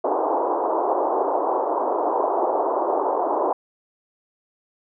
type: band-pass noise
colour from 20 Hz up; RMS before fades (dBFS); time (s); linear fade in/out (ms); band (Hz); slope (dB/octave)
white; -22; 0.04-3.53; 5; 320 to 1000; 48
effects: none